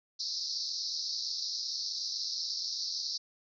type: band-pass noise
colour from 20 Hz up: white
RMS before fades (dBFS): -36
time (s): 0.19-3.18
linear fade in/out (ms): 10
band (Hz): 4100 to 5600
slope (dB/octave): 96
effects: none